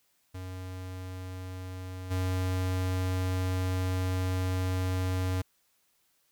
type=tone with level steps; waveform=square; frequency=92.5 Hz; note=F#2; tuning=in tune; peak=-38 / -28 dBFS; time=0.34-5.42 s; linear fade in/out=10 ms; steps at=2.1 s; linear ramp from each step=20 ms; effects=white hiss -71 dBFS RMS until 6.31 s